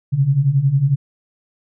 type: beating tone pair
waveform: sine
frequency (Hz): 130.81 / 141.81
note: C3 / C#3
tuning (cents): 0 / +40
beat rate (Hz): 11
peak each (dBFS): -18 / -14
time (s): 0.12-0.96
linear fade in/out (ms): 20
effects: none